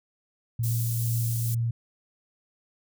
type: tone with tremolo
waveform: sine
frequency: 116.54 Hz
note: A#2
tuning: in tune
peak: -23 dBFS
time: 0.59-1.71 s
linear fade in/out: 5 ms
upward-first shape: triangle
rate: 2.2 Hz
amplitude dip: 25%
type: high-pass noise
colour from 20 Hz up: white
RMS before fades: -35 dBFS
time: 0.63-1.55 s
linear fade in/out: 10 ms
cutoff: 7500 Hz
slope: 12 dB/octave
effects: none